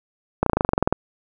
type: slowing click train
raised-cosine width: 1 ms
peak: -3 dBFS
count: 13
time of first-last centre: 0.43-0.926 s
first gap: 33 ms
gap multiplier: 1.04
effects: none